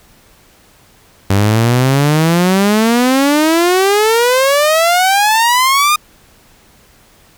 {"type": "exponential sweep", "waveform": "sawtooth", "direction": "up", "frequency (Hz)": [96.5, 1235], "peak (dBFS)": -5, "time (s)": [1.3, 5.96], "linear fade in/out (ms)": 5, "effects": ["pink hiss -47 dBFS RMS until 7.37 s"]}